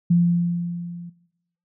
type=tone with level ramp; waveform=sine; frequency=172.9 Hz; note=F3; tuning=17 cents flat; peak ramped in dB=-12 to -35 dBFS; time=0.1-1.1 s; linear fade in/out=10 ms; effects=noise-tail reverb RT60 0.9 s tail -19 dB re dry